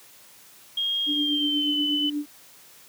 sine tone with pitch glide, 3248 to 3013 Hz, G#7 to F#7, -39 to +31 cents, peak -23 dBFS, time 0.77-2.1 s, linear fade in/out 5 ms, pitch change -130 cents, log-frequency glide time 1.11-1.77 s
sine tone with tremolo, 293.7 Hz, D4, in tune, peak -23 dBFS, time 1.06-2.26 s, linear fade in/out 50 ms, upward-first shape triangle, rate 8.3 Hz, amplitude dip 60%
effects white hiss -51 dBFS RMS until 2.88 s + high-pass 100 Hz 12 dB/octave

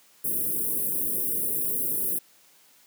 white band-stop noise, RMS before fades -27 dBFS, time 0.24-2.19 s, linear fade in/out 10 ms, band 490 to 9700 Hz, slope 48 dB/octave, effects white hiss -58 dBFS RMS until 2.86 s + high-pass 150 Hz 12 dB/octave

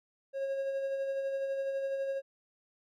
triangle tone with tremolo, 544 Hz, C#5, 33 cents flat, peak -28 dBFS, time 0.33-2.22 s, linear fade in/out 50 ms, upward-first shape sine, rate 12 Hz, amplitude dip 35%, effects none

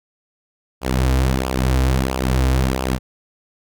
sawtooth tone with flanger, 64.8 Hz, C2, 16 cents flat, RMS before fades -18 dBFS, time 0.81-2.99 s, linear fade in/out 50 ms, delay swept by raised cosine 0.49 to 5.49 ms, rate 1.5 Hz, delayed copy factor -0.65, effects none

